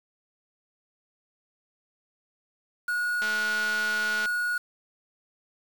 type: tone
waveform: triangle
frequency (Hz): 1451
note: F#6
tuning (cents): -34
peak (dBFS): -23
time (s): 2.88-4.58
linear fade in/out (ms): 5
type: click train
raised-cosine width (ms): 0.2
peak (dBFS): -18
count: 225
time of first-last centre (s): 3.22-4.257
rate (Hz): 216
effects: 7-bit